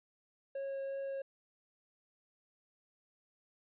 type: tone with vibrato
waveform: triangle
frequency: 546 Hz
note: C#5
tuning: 26 cents flat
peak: -35 dBFS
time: 0.55-1.22 s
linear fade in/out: 5 ms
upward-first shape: triangle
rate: 2.8 Hz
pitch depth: 8 cents each way
effects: resampled to 8000 Hz